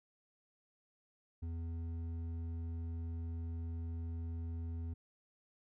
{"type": "tone with hard clipping", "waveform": "sine", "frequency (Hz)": 83.2, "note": "E2", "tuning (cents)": 17, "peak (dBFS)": -40, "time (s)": [1.42, 4.94], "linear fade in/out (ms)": 10, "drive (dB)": 7, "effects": []}